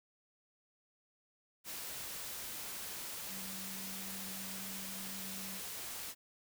sine tone in noise, 192 Hz, G3, 36 cents flat, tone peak -49 dBFS, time 3.28-5.61 s, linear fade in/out 50 ms, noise white, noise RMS -44 dBFS, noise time 1.64-6.15 s, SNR -8 dB, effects none

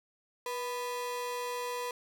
45% pulse ring-modulated tone, 740 Hz, F#5, in tune, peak -31 dBFS, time 0.46-1.91 s, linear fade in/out 2 ms, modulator 253 Hz, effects none

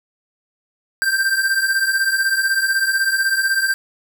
square beating tone pair, 1562 / 1578 Hz, G6 / G6, -7 / +11 cents, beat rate 16 Hz, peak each -22 / -18 dBFS, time 1.02-3.74 s, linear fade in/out 0 ms, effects 9-bit

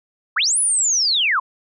sine linear two-way sweep, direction up then down, 949 to 10230 to 949 Hz, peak -15 dBFS, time 0.36-1.4 s, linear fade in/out 10 ms, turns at 0.59 s, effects none

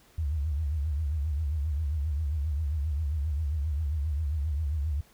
sine tone with vibrato, 74.9 Hz, D2, 35 cents sharp, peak -26 dBFS, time 0.18-5.01 s, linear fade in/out 5 ms, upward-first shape triangle, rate 7.5 Hz, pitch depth 180 cents each way, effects pink hiss -60 dBFS RMS until 5.13 s

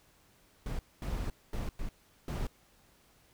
brown noise bursts at uneven times, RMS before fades -35 dBFS, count 5, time 0.66-0.79 / 1.02-1.3 / 1.53-1.69 / 1.79-1.89 / 2.28-2.47 s, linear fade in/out 2 ms, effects pink hiss -65 dBFS RMS until 3.33 s

